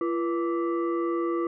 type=tone with frequency modulation; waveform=sine; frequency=340.7 Hz; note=F4; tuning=43 cents flat; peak=-24 dBFS; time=0.01-1.47 s; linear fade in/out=2 ms; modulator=824 Hz; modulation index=0.78; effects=none